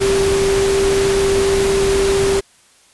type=tone in noise; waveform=sine; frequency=392 Hz; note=G4; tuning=in tune; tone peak=-13 dBFS; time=0-2.41 s; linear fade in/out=20 ms; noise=pink; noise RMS=-21 dBFS; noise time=0-2.41 s; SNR=+5 dB; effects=white hiss -51 dBFS RMS until 2.93 s + resampled to 24000 Hz